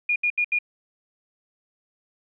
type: tone bursts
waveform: sine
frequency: 2433 Hz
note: D#7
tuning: 39 cents flat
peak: -19 dBFS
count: 4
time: 0.09-0.588 s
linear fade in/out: 5 ms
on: 69 ms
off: 74 ms
effects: none